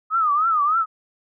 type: tone with vibrato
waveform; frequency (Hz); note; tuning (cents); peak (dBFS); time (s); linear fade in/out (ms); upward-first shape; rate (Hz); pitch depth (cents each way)
sine; 1248; D#6; +5; -16; 0.1-0.86; 50; triangle; 3.3; 170
effects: none